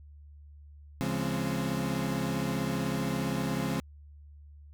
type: chord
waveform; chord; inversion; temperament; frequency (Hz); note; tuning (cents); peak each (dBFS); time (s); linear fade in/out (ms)
35% pulse; Db major seventh; none; equal with one note detuned; 138.59 / 171.02 / 207.7 / 261.6; Db3 / F3 / Ab3 / C4; 0 / -36 / 0 / 0; -33; 1.01-3.8; 0
effects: added 73 Hz sine -48 dBFS peak until 4.73 s